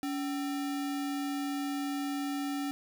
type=tone with sample-and-hold; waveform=sine; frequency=282.7 Hz; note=C#4; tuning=34 cents sharp; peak=-31 dBFS; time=0.03-2.71 s; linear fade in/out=0 ms; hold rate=1050 Hz; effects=none